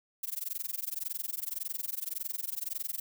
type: noise with amplitude modulation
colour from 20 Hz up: violet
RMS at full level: -33 dBFS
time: 0.23-3 s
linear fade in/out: 5 ms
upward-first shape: sine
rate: 21.8 Hz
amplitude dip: 100%
effects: none